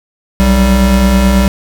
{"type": "tone pair together", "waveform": "square", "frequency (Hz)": [61.8, 194.62], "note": ["B1", "G3"], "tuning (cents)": [2, -12], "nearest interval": "octave + minor sixth", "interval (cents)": 1986, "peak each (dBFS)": -10, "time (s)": [0.4, 1.48], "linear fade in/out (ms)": 0, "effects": []}